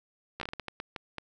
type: slowing click train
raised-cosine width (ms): 0.3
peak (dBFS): -20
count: 11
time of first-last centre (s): 0.4-1.183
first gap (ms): 13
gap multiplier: 1.37
effects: none